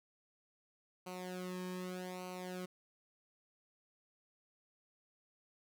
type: tone with flanger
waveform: sawtooth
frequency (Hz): 182.5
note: F#3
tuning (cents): -24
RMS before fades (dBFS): -44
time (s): 1.06-2.66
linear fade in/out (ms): 10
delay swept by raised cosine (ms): 0.57 to 1.45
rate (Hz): 0.83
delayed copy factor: -0.85
effects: none